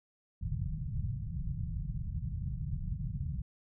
white low-pass noise, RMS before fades -36 dBFS, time 0.41-3.42 s, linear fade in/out 10 ms, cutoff 160 Hz, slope 48 dB/octave, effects none

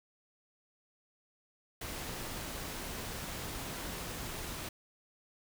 pink noise, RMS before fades -41 dBFS, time 1.81-4.69 s, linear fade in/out 5 ms, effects none

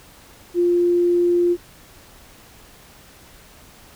sine tone, 349.8 Hz, F4, 3 cents sharp, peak -14 dBFS, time 0.54-1.57 s, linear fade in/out 50 ms, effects pink hiss -47 dBFS RMS until 3.95 s

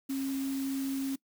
sine tone in noise, 270.5 Hz, C#4, 42 cents flat, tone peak -30 dBFS, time 0.09-1.16 s, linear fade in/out 10 ms, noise white, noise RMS -45 dBFS, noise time 0.09-1.16 s, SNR +12 dB, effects noise-tail reverb RT60 0.1 s tail -21 dB re dry

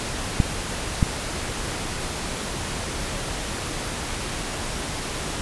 clicks, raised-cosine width 5 ms, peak -4 dBFS, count 2, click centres 0.402 / 1.028 s, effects pink hiss -29 dBFS RMS until 5.41 s + resampled to 24000 Hz

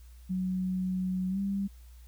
sine tone with pitch glide, 185.2 to 197.35 Hz, F#3 to G3, +2 to +12 cents, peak -28 dBFS, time 0.29-1.68 s, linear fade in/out 20 ms, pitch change +110 cents, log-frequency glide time 1.29-1.39 s, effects added 60 Hz sine -48 dBFS peak until 2.07 s + white hiss -64 dBFS RMS until 2.07 s

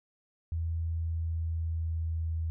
sine tone with pitch glide, 82.41 to 81.32 Hz, E2 to E2, 0 to -23 cents, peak -29 dBFS, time 0.52-2.5 s, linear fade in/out 0 ms, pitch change -23 cents, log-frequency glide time 0.8-2.32 s, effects none

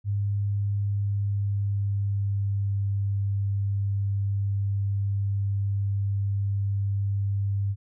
sine tone with pitch glide, 101.2 to 99.63 Hz, G#2 to G2, -44 to +29 cents, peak -23 dBFS, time 0.04-7.76 s, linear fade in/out 50 ms, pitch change -27 cents, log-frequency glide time 0.76-2.83 s, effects none

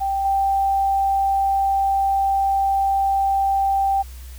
sine tone with level steps, 784 Hz, G5, in tune, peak -19 / -16 dBFS, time 0-4.03 s, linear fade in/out 20 ms, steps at 0.25 s, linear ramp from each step 2 ms, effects added 63 Hz sine -34 dBFS peak until 4.38 s + white hiss -47 dBFS RMS until 4.38 s

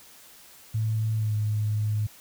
sine tone with pitch glide, 110 to 106.38 Hz, A2 to G#2, 0 to +42 cents, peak -23 dBFS, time 0.74-2.07 s, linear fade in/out 10 ms, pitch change -58 cents, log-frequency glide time 1.16-1.33 s, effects white hiss -51 dBFS RMS until 2.2 s

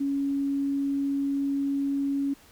sine tone, 278.4 Hz, C#4, 8 cents sharp, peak -24 dBFS, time 0-2.34 s, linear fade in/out 10 ms, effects pink hiss -55 dBFS RMS until 2.51 s

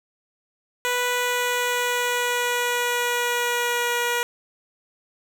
10% pulse tone with pitch glide, 492.2 to 480.4 Hz, B4 to B4, -6 to -48 cents, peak -13 dBFS, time 0.85-4.23 s, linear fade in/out 0 ms, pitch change -42 cents, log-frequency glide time 1.11-3.93 s, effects none

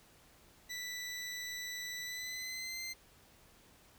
20% pulse tone with pitch glide, 1975.5 to 2080 Hz, B6 to C7, 0 to -11 cents, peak -35 dBFS, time 0.69-2.94 s, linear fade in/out 20 ms, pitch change +89 cents, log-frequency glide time 2.03-2.81 s, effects pink hiss -63 dBFS RMS until 3.98 s

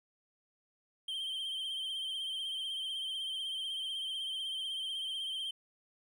triangle tone with vibrato, 3141 Hz, G7, 3 cents sharp, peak -34 dBFS, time 1.08-5.51 s, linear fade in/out 5 ms, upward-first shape triangle, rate 16 Hz, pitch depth 59 cents each way, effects none

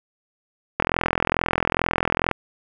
click train, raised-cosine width 0.5 ms, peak -3 dBFS, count 65, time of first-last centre 0.8-2.313 s, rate 42.3 Hz, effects none

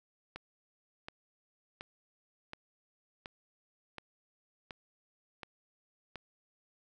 click train, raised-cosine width 0.3 ms, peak -26 dBFS, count 9, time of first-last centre 0.36-6.157 s, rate 1.38 Hz, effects none

